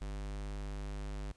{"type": "tone", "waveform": "square", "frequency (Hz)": 50.3, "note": "G1", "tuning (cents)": 45, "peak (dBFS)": -39, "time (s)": [0.01, 1.32], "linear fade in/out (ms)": 5, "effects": ["pink hiss -69 dBFS RMS until 1.36 s", "resampled to 22050 Hz"]}